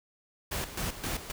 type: noise with tremolo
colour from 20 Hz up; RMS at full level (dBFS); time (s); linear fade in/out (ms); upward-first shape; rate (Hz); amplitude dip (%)
pink; -33; 0.51-1.32; 10; square; 3.8; 70
effects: none